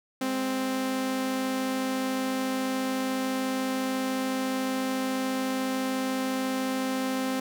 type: tone pair together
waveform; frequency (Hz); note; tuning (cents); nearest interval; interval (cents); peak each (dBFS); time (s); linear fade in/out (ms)
sawtooth; 207.6 / 261.6; G#3 / C4; 0 / 0; major third; 400; -33 / -23; 0.21-7.4; 5
effects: none